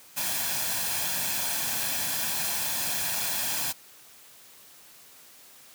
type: noise with comb filter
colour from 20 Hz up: white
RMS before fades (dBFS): -29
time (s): 0.16-3.73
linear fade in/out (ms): 20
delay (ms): 1.2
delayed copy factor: +0.55
effects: white hiss -52 dBFS RMS until 5.74 s + high-pass 100 Hz 12 dB/octave